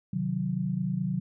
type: chord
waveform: sine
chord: C diminished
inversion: none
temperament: equal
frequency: 130.81 / 155.56 / 185 Hz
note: C3 / Eb3 / Gb3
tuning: 0 / 0 / 0 cents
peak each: -33 / -32 / -29 dBFS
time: 0.13-1.2 s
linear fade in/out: 5 ms
effects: none